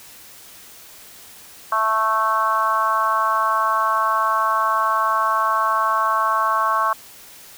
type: harmonic tone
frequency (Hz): 220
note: A3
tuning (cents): 0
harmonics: 3 / 4 / 5 / 6 / 7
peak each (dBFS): -27 / -26 / -18 / -24 / -28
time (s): 1.72-6.93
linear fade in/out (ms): 2
effects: white hiss -43 dBFS RMS until 7.57 s